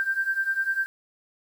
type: beating tone pair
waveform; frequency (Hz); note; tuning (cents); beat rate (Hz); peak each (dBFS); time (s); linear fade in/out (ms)
sine; 1568 / 1578; G6 / G6; 0 / +11; 10; -28 / -25; 0-0.86; 0
effects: 8-bit